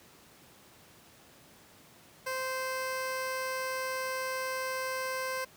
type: tone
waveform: 15% pulse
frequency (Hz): 520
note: C5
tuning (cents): -11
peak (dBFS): -26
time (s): 2.26-5.45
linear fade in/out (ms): 10
effects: pink hiss -57 dBFS RMS until 5.56 s + high-pass 100 Hz 12 dB/octave